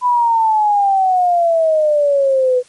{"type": "exponential sweep", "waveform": "sine", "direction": "down", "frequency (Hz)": [1000, 493.9], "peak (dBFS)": -10, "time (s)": [0.01, 2.63], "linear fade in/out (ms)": 50, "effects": ["white hiss -48 dBFS RMS until 2.68 s", "MP3 48 kbps"]}